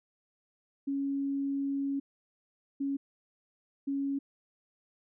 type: tone bursts at uneven times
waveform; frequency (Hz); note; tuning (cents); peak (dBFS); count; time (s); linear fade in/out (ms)
sine; 277.2; C#4; 0; -29; 3; 0.87-2 / 2.8-2.97 / 3.87-4.19; 10
effects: none